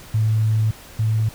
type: tone pair in turn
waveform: sine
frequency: 109.4 / 109.84 Hz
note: A2 / A2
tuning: -9 / -3 cents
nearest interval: unison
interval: 6 cents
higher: second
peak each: -15 / -16 dBFS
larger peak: first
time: 0.14-0.71 / 0.99-1.29 s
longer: first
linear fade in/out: 5 ms
effects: pink hiss -42 dBFS RMS until 1.34 s